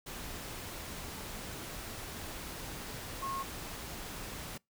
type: tone in noise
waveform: sine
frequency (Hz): 1085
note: C#6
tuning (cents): -37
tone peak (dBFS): -35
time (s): 3.22-3.43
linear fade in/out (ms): 10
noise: pink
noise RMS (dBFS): -43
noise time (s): 0.06-4.58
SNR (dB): +5
effects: noise-tail reverb RT60 0.2 s tail -26 dB re dry